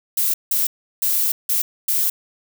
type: noise bursts at uneven times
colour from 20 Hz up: violet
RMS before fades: -19 dBFS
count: 5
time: 0.17-0.34 / 0.51-0.67 / 1.02-1.32 / 1.49-1.62 / 1.88-2.1 s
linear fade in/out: 5 ms
effects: none